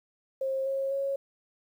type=tone with pitch steps; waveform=sine; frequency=534 / 542.1 / 550.3 Hz; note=C5 / C#5 / C#5; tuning=+35 / -39 / -13 cents; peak=-27 dBFS; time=0.41-1.16 s; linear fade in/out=5 ms; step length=250 ms; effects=10-bit

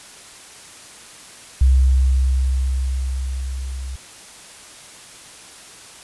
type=tone with level ramp; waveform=sine; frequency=65.41 Hz; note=C2; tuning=in tune; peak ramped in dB=-9 to -26 dBFS; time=1.61-3.96 s; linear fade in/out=5 ms; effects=white hiss -41 dBFS RMS until 6.03 s + resampled to 24000 Hz

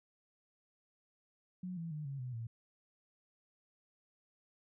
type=tone with pitch steps; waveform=sine; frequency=182.2 / 166.12 / 151.45 / 138.08 / 125.89 / 114.78 Hz; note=F#3 / E3 / D#3 / C#3 / B2 / A#2; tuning=-26 / +14 / -46 / -6 / +34 / -26 cents; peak=-39 dBFS; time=1.63-2.47 s; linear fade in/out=5 ms; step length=140 ms; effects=none

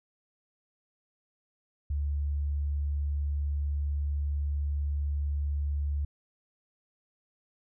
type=tone; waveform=sine; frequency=72.2 Hz; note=D2; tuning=29 cents flat; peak=-27 dBFS; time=1.9-6.05 s; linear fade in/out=5 ms; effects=none

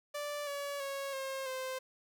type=tone with pitch steps; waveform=sawtooth; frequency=585 / 568 / 551.5 / 535.5 / 520 Hz; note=D5 / C#5 / C#5 / C5 / C5; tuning=-7 / +42 / -9 / +40 / -11 cents; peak=-33 dBFS; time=0.14-1.79 s; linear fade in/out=10 ms; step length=330 ms; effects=none

